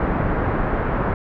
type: low-pass noise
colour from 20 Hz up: pink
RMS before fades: -21 dBFS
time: 0-1.14 s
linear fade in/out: 2 ms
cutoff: 1600 Hz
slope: 24 dB/octave
effects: none